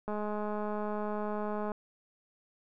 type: click train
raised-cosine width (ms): 1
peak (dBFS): -23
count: 345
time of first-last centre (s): 0.08-1.718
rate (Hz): 210
effects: none